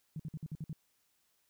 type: tone bursts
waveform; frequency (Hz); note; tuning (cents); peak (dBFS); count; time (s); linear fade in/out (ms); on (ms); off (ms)
sine; 155.56; D#3; 0; -37; 7; 0.16-0.73; 2; 36; 53
effects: white hiss -75 dBFS RMS until 1.49 s